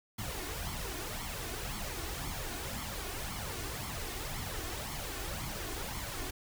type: noise with flanger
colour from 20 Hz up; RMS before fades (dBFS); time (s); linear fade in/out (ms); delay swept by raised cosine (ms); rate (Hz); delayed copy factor
pink; -39; 0.18-6.31; 10; 0.91 to 2.81; 1.9; +0.6
effects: none